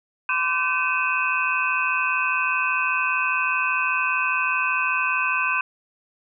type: tone cluster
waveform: sine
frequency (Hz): 1023 / 1156 / 1533 / 2522 / 2687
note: C6 / D6 / G6 / D#7 / E7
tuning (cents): -39 / -28 / -39 / +23 / +33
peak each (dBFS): -27 / -29 / -25 / -24 / -30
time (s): 0.29-5.61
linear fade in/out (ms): 2
effects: none